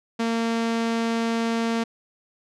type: tone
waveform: sawtooth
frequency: 229.2 Hz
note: A#3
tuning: 29 cents flat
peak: -18 dBFS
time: 0.19-1.84 s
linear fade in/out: 10 ms
effects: low-pass 6000 Hz 12 dB/octave